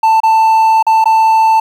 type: tone with dropouts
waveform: triangle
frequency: 887 Hz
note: A5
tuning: 14 cents sharp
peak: -4 dBFS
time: 0.03-1.6 s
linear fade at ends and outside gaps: 5 ms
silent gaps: 0.203-0.233 / 0.827-0.866 / 1.042-1.056 s
effects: 7-bit